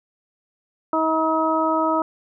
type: harmonic tone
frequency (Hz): 318.9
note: D#4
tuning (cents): +43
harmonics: 1 / 2 / 3 / 4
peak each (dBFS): -23 / -23 / -23 / -23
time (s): 0.93-2.02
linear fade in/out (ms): 2
effects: none